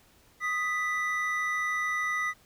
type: tone pair together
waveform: triangle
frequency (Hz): 1244.5 / 1975.5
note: D#6 / B6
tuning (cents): 0 / 0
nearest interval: minor sixth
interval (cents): 800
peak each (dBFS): -30 / -27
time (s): 0.4-2.34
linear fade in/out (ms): 50
effects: pink hiss -61 dBFS RMS until 2.45 s